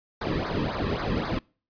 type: noise with flanger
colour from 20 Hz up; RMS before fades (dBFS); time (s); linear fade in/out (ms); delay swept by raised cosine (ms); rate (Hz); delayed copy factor
brown; -28; 0.21-1.39; 5; 0.32 to 1.42; 3.8; -0.95
effects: noise-tail reverb RT60 0.4 s tail -26 dB re dry + resampled to 11025 Hz